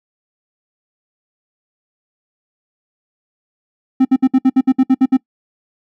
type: tone bursts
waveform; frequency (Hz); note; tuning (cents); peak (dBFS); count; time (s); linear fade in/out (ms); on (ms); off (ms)
triangle; 261.6; C4; 0; -5; 11; 4-5.171; 10; 51; 61
effects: noise-tail reverb RT60 0.1 s tail -23 dB re dry